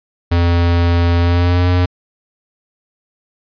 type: tone with pitch glide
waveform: square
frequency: 86 to 89.5 Hz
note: F2 to F2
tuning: -26 to +43 cents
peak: -11 dBFS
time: 0.31-1.86 s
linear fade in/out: 10 ms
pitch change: +69 cents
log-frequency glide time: 1.2-1.67 s
effects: resampled to 11025 Hz